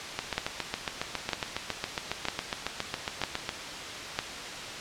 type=two click trains; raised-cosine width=0.2 ms; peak=-11 / -9 dBFS; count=25 / 5; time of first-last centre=0.19-3.491 / 0.38-4.19 s; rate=7.27 / 1.05 Hz; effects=white hiss -37 dBFS RMS until 4.8 s + low-pass 5000 Hz 12 dB/octave